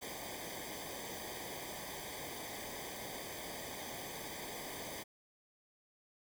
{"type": "noise with comb filter", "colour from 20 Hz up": "pink", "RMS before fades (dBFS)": -45, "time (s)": [0.01, 5.04], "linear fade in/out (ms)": 20, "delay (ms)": 0.73, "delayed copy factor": -0.85, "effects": []}